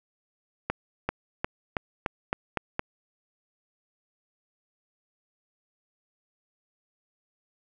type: accelerating click train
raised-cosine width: 0.5 ms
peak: -11 dBFS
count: 8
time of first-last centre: 0.7-2.794 s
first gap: 390 ms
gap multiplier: 0.91
effects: none